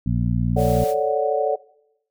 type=harmonic tone; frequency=59.2 Hz; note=A#1; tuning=27 cents sharp; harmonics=1 / 2 / 3 / 4; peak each=-25 / -22 / -23 / -27 dBFS; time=0.06-0.84 s; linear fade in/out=5 ms
type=chord; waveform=sine; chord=D major seventh; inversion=second; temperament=equal; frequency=440 / 554.4 / 587.3 / 740 Hz; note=A4 / C#5 / D5 / F#5; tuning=0 / 0 / 0 / 0 cents; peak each=-23 / -24 / -23 / -24 dBFS; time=0.56-1.56 s; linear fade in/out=10 ms
type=noise; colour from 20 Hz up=white; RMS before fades=-38 dBFS; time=0.56-0.95 s; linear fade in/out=50 ms
effects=noise-tail reverb RT60 0.8 s tail -20 dB re dry